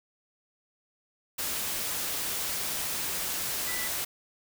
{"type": "tone in noise", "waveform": "sine", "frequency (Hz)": 1981, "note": "B6", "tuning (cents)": 5, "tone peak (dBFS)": -36, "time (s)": [3.67, 3.88], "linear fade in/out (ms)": 10, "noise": "white", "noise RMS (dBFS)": -32, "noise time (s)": [1.38, 4.05], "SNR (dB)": -7, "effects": []}